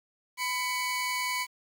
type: tone pair together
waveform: sawtooth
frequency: 1000 / 2245 Hz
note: B5 / C#7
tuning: +21 / +21 cents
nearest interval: octave + major second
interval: 1400 cents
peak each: -28 dBFS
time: 0.37-1.47 s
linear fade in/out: 50 ms
effects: 9-bit